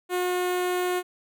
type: tone with notch filter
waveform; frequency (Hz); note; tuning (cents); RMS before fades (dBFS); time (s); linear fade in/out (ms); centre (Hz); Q
sawtooth; 360.7; F#4; -44; -26; 0.09-1.03; 50; 5200; 1.6
effects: none